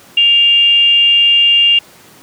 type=tone with frequency modulation; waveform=sine; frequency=2802 Hz; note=F7; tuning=5 cents sharp; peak=-6 dBFS; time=0.17-1.79 s; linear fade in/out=5 ms; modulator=486 Hz; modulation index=0.24; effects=pink hiss -41 dBFS RMS until 2.22 s + high-pass 150 Hz 12 dB/octave